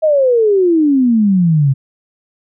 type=exponential sweep; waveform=sine; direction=down; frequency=644 to 131.5 Hz; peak=-8 dBFS; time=0.02-1.74 s; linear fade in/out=20 ms; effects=none